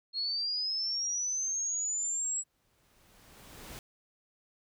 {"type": "linear sweep", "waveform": "sine", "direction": "up", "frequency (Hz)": [4253, 7780], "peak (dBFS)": -30, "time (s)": [0.13, 2.44], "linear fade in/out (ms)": 50}
{"type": "noise with exponential growth", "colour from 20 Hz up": "pink", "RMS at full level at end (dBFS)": -44, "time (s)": [2.22, 3.79], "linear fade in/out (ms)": 1, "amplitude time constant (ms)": 340}
{"effects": []}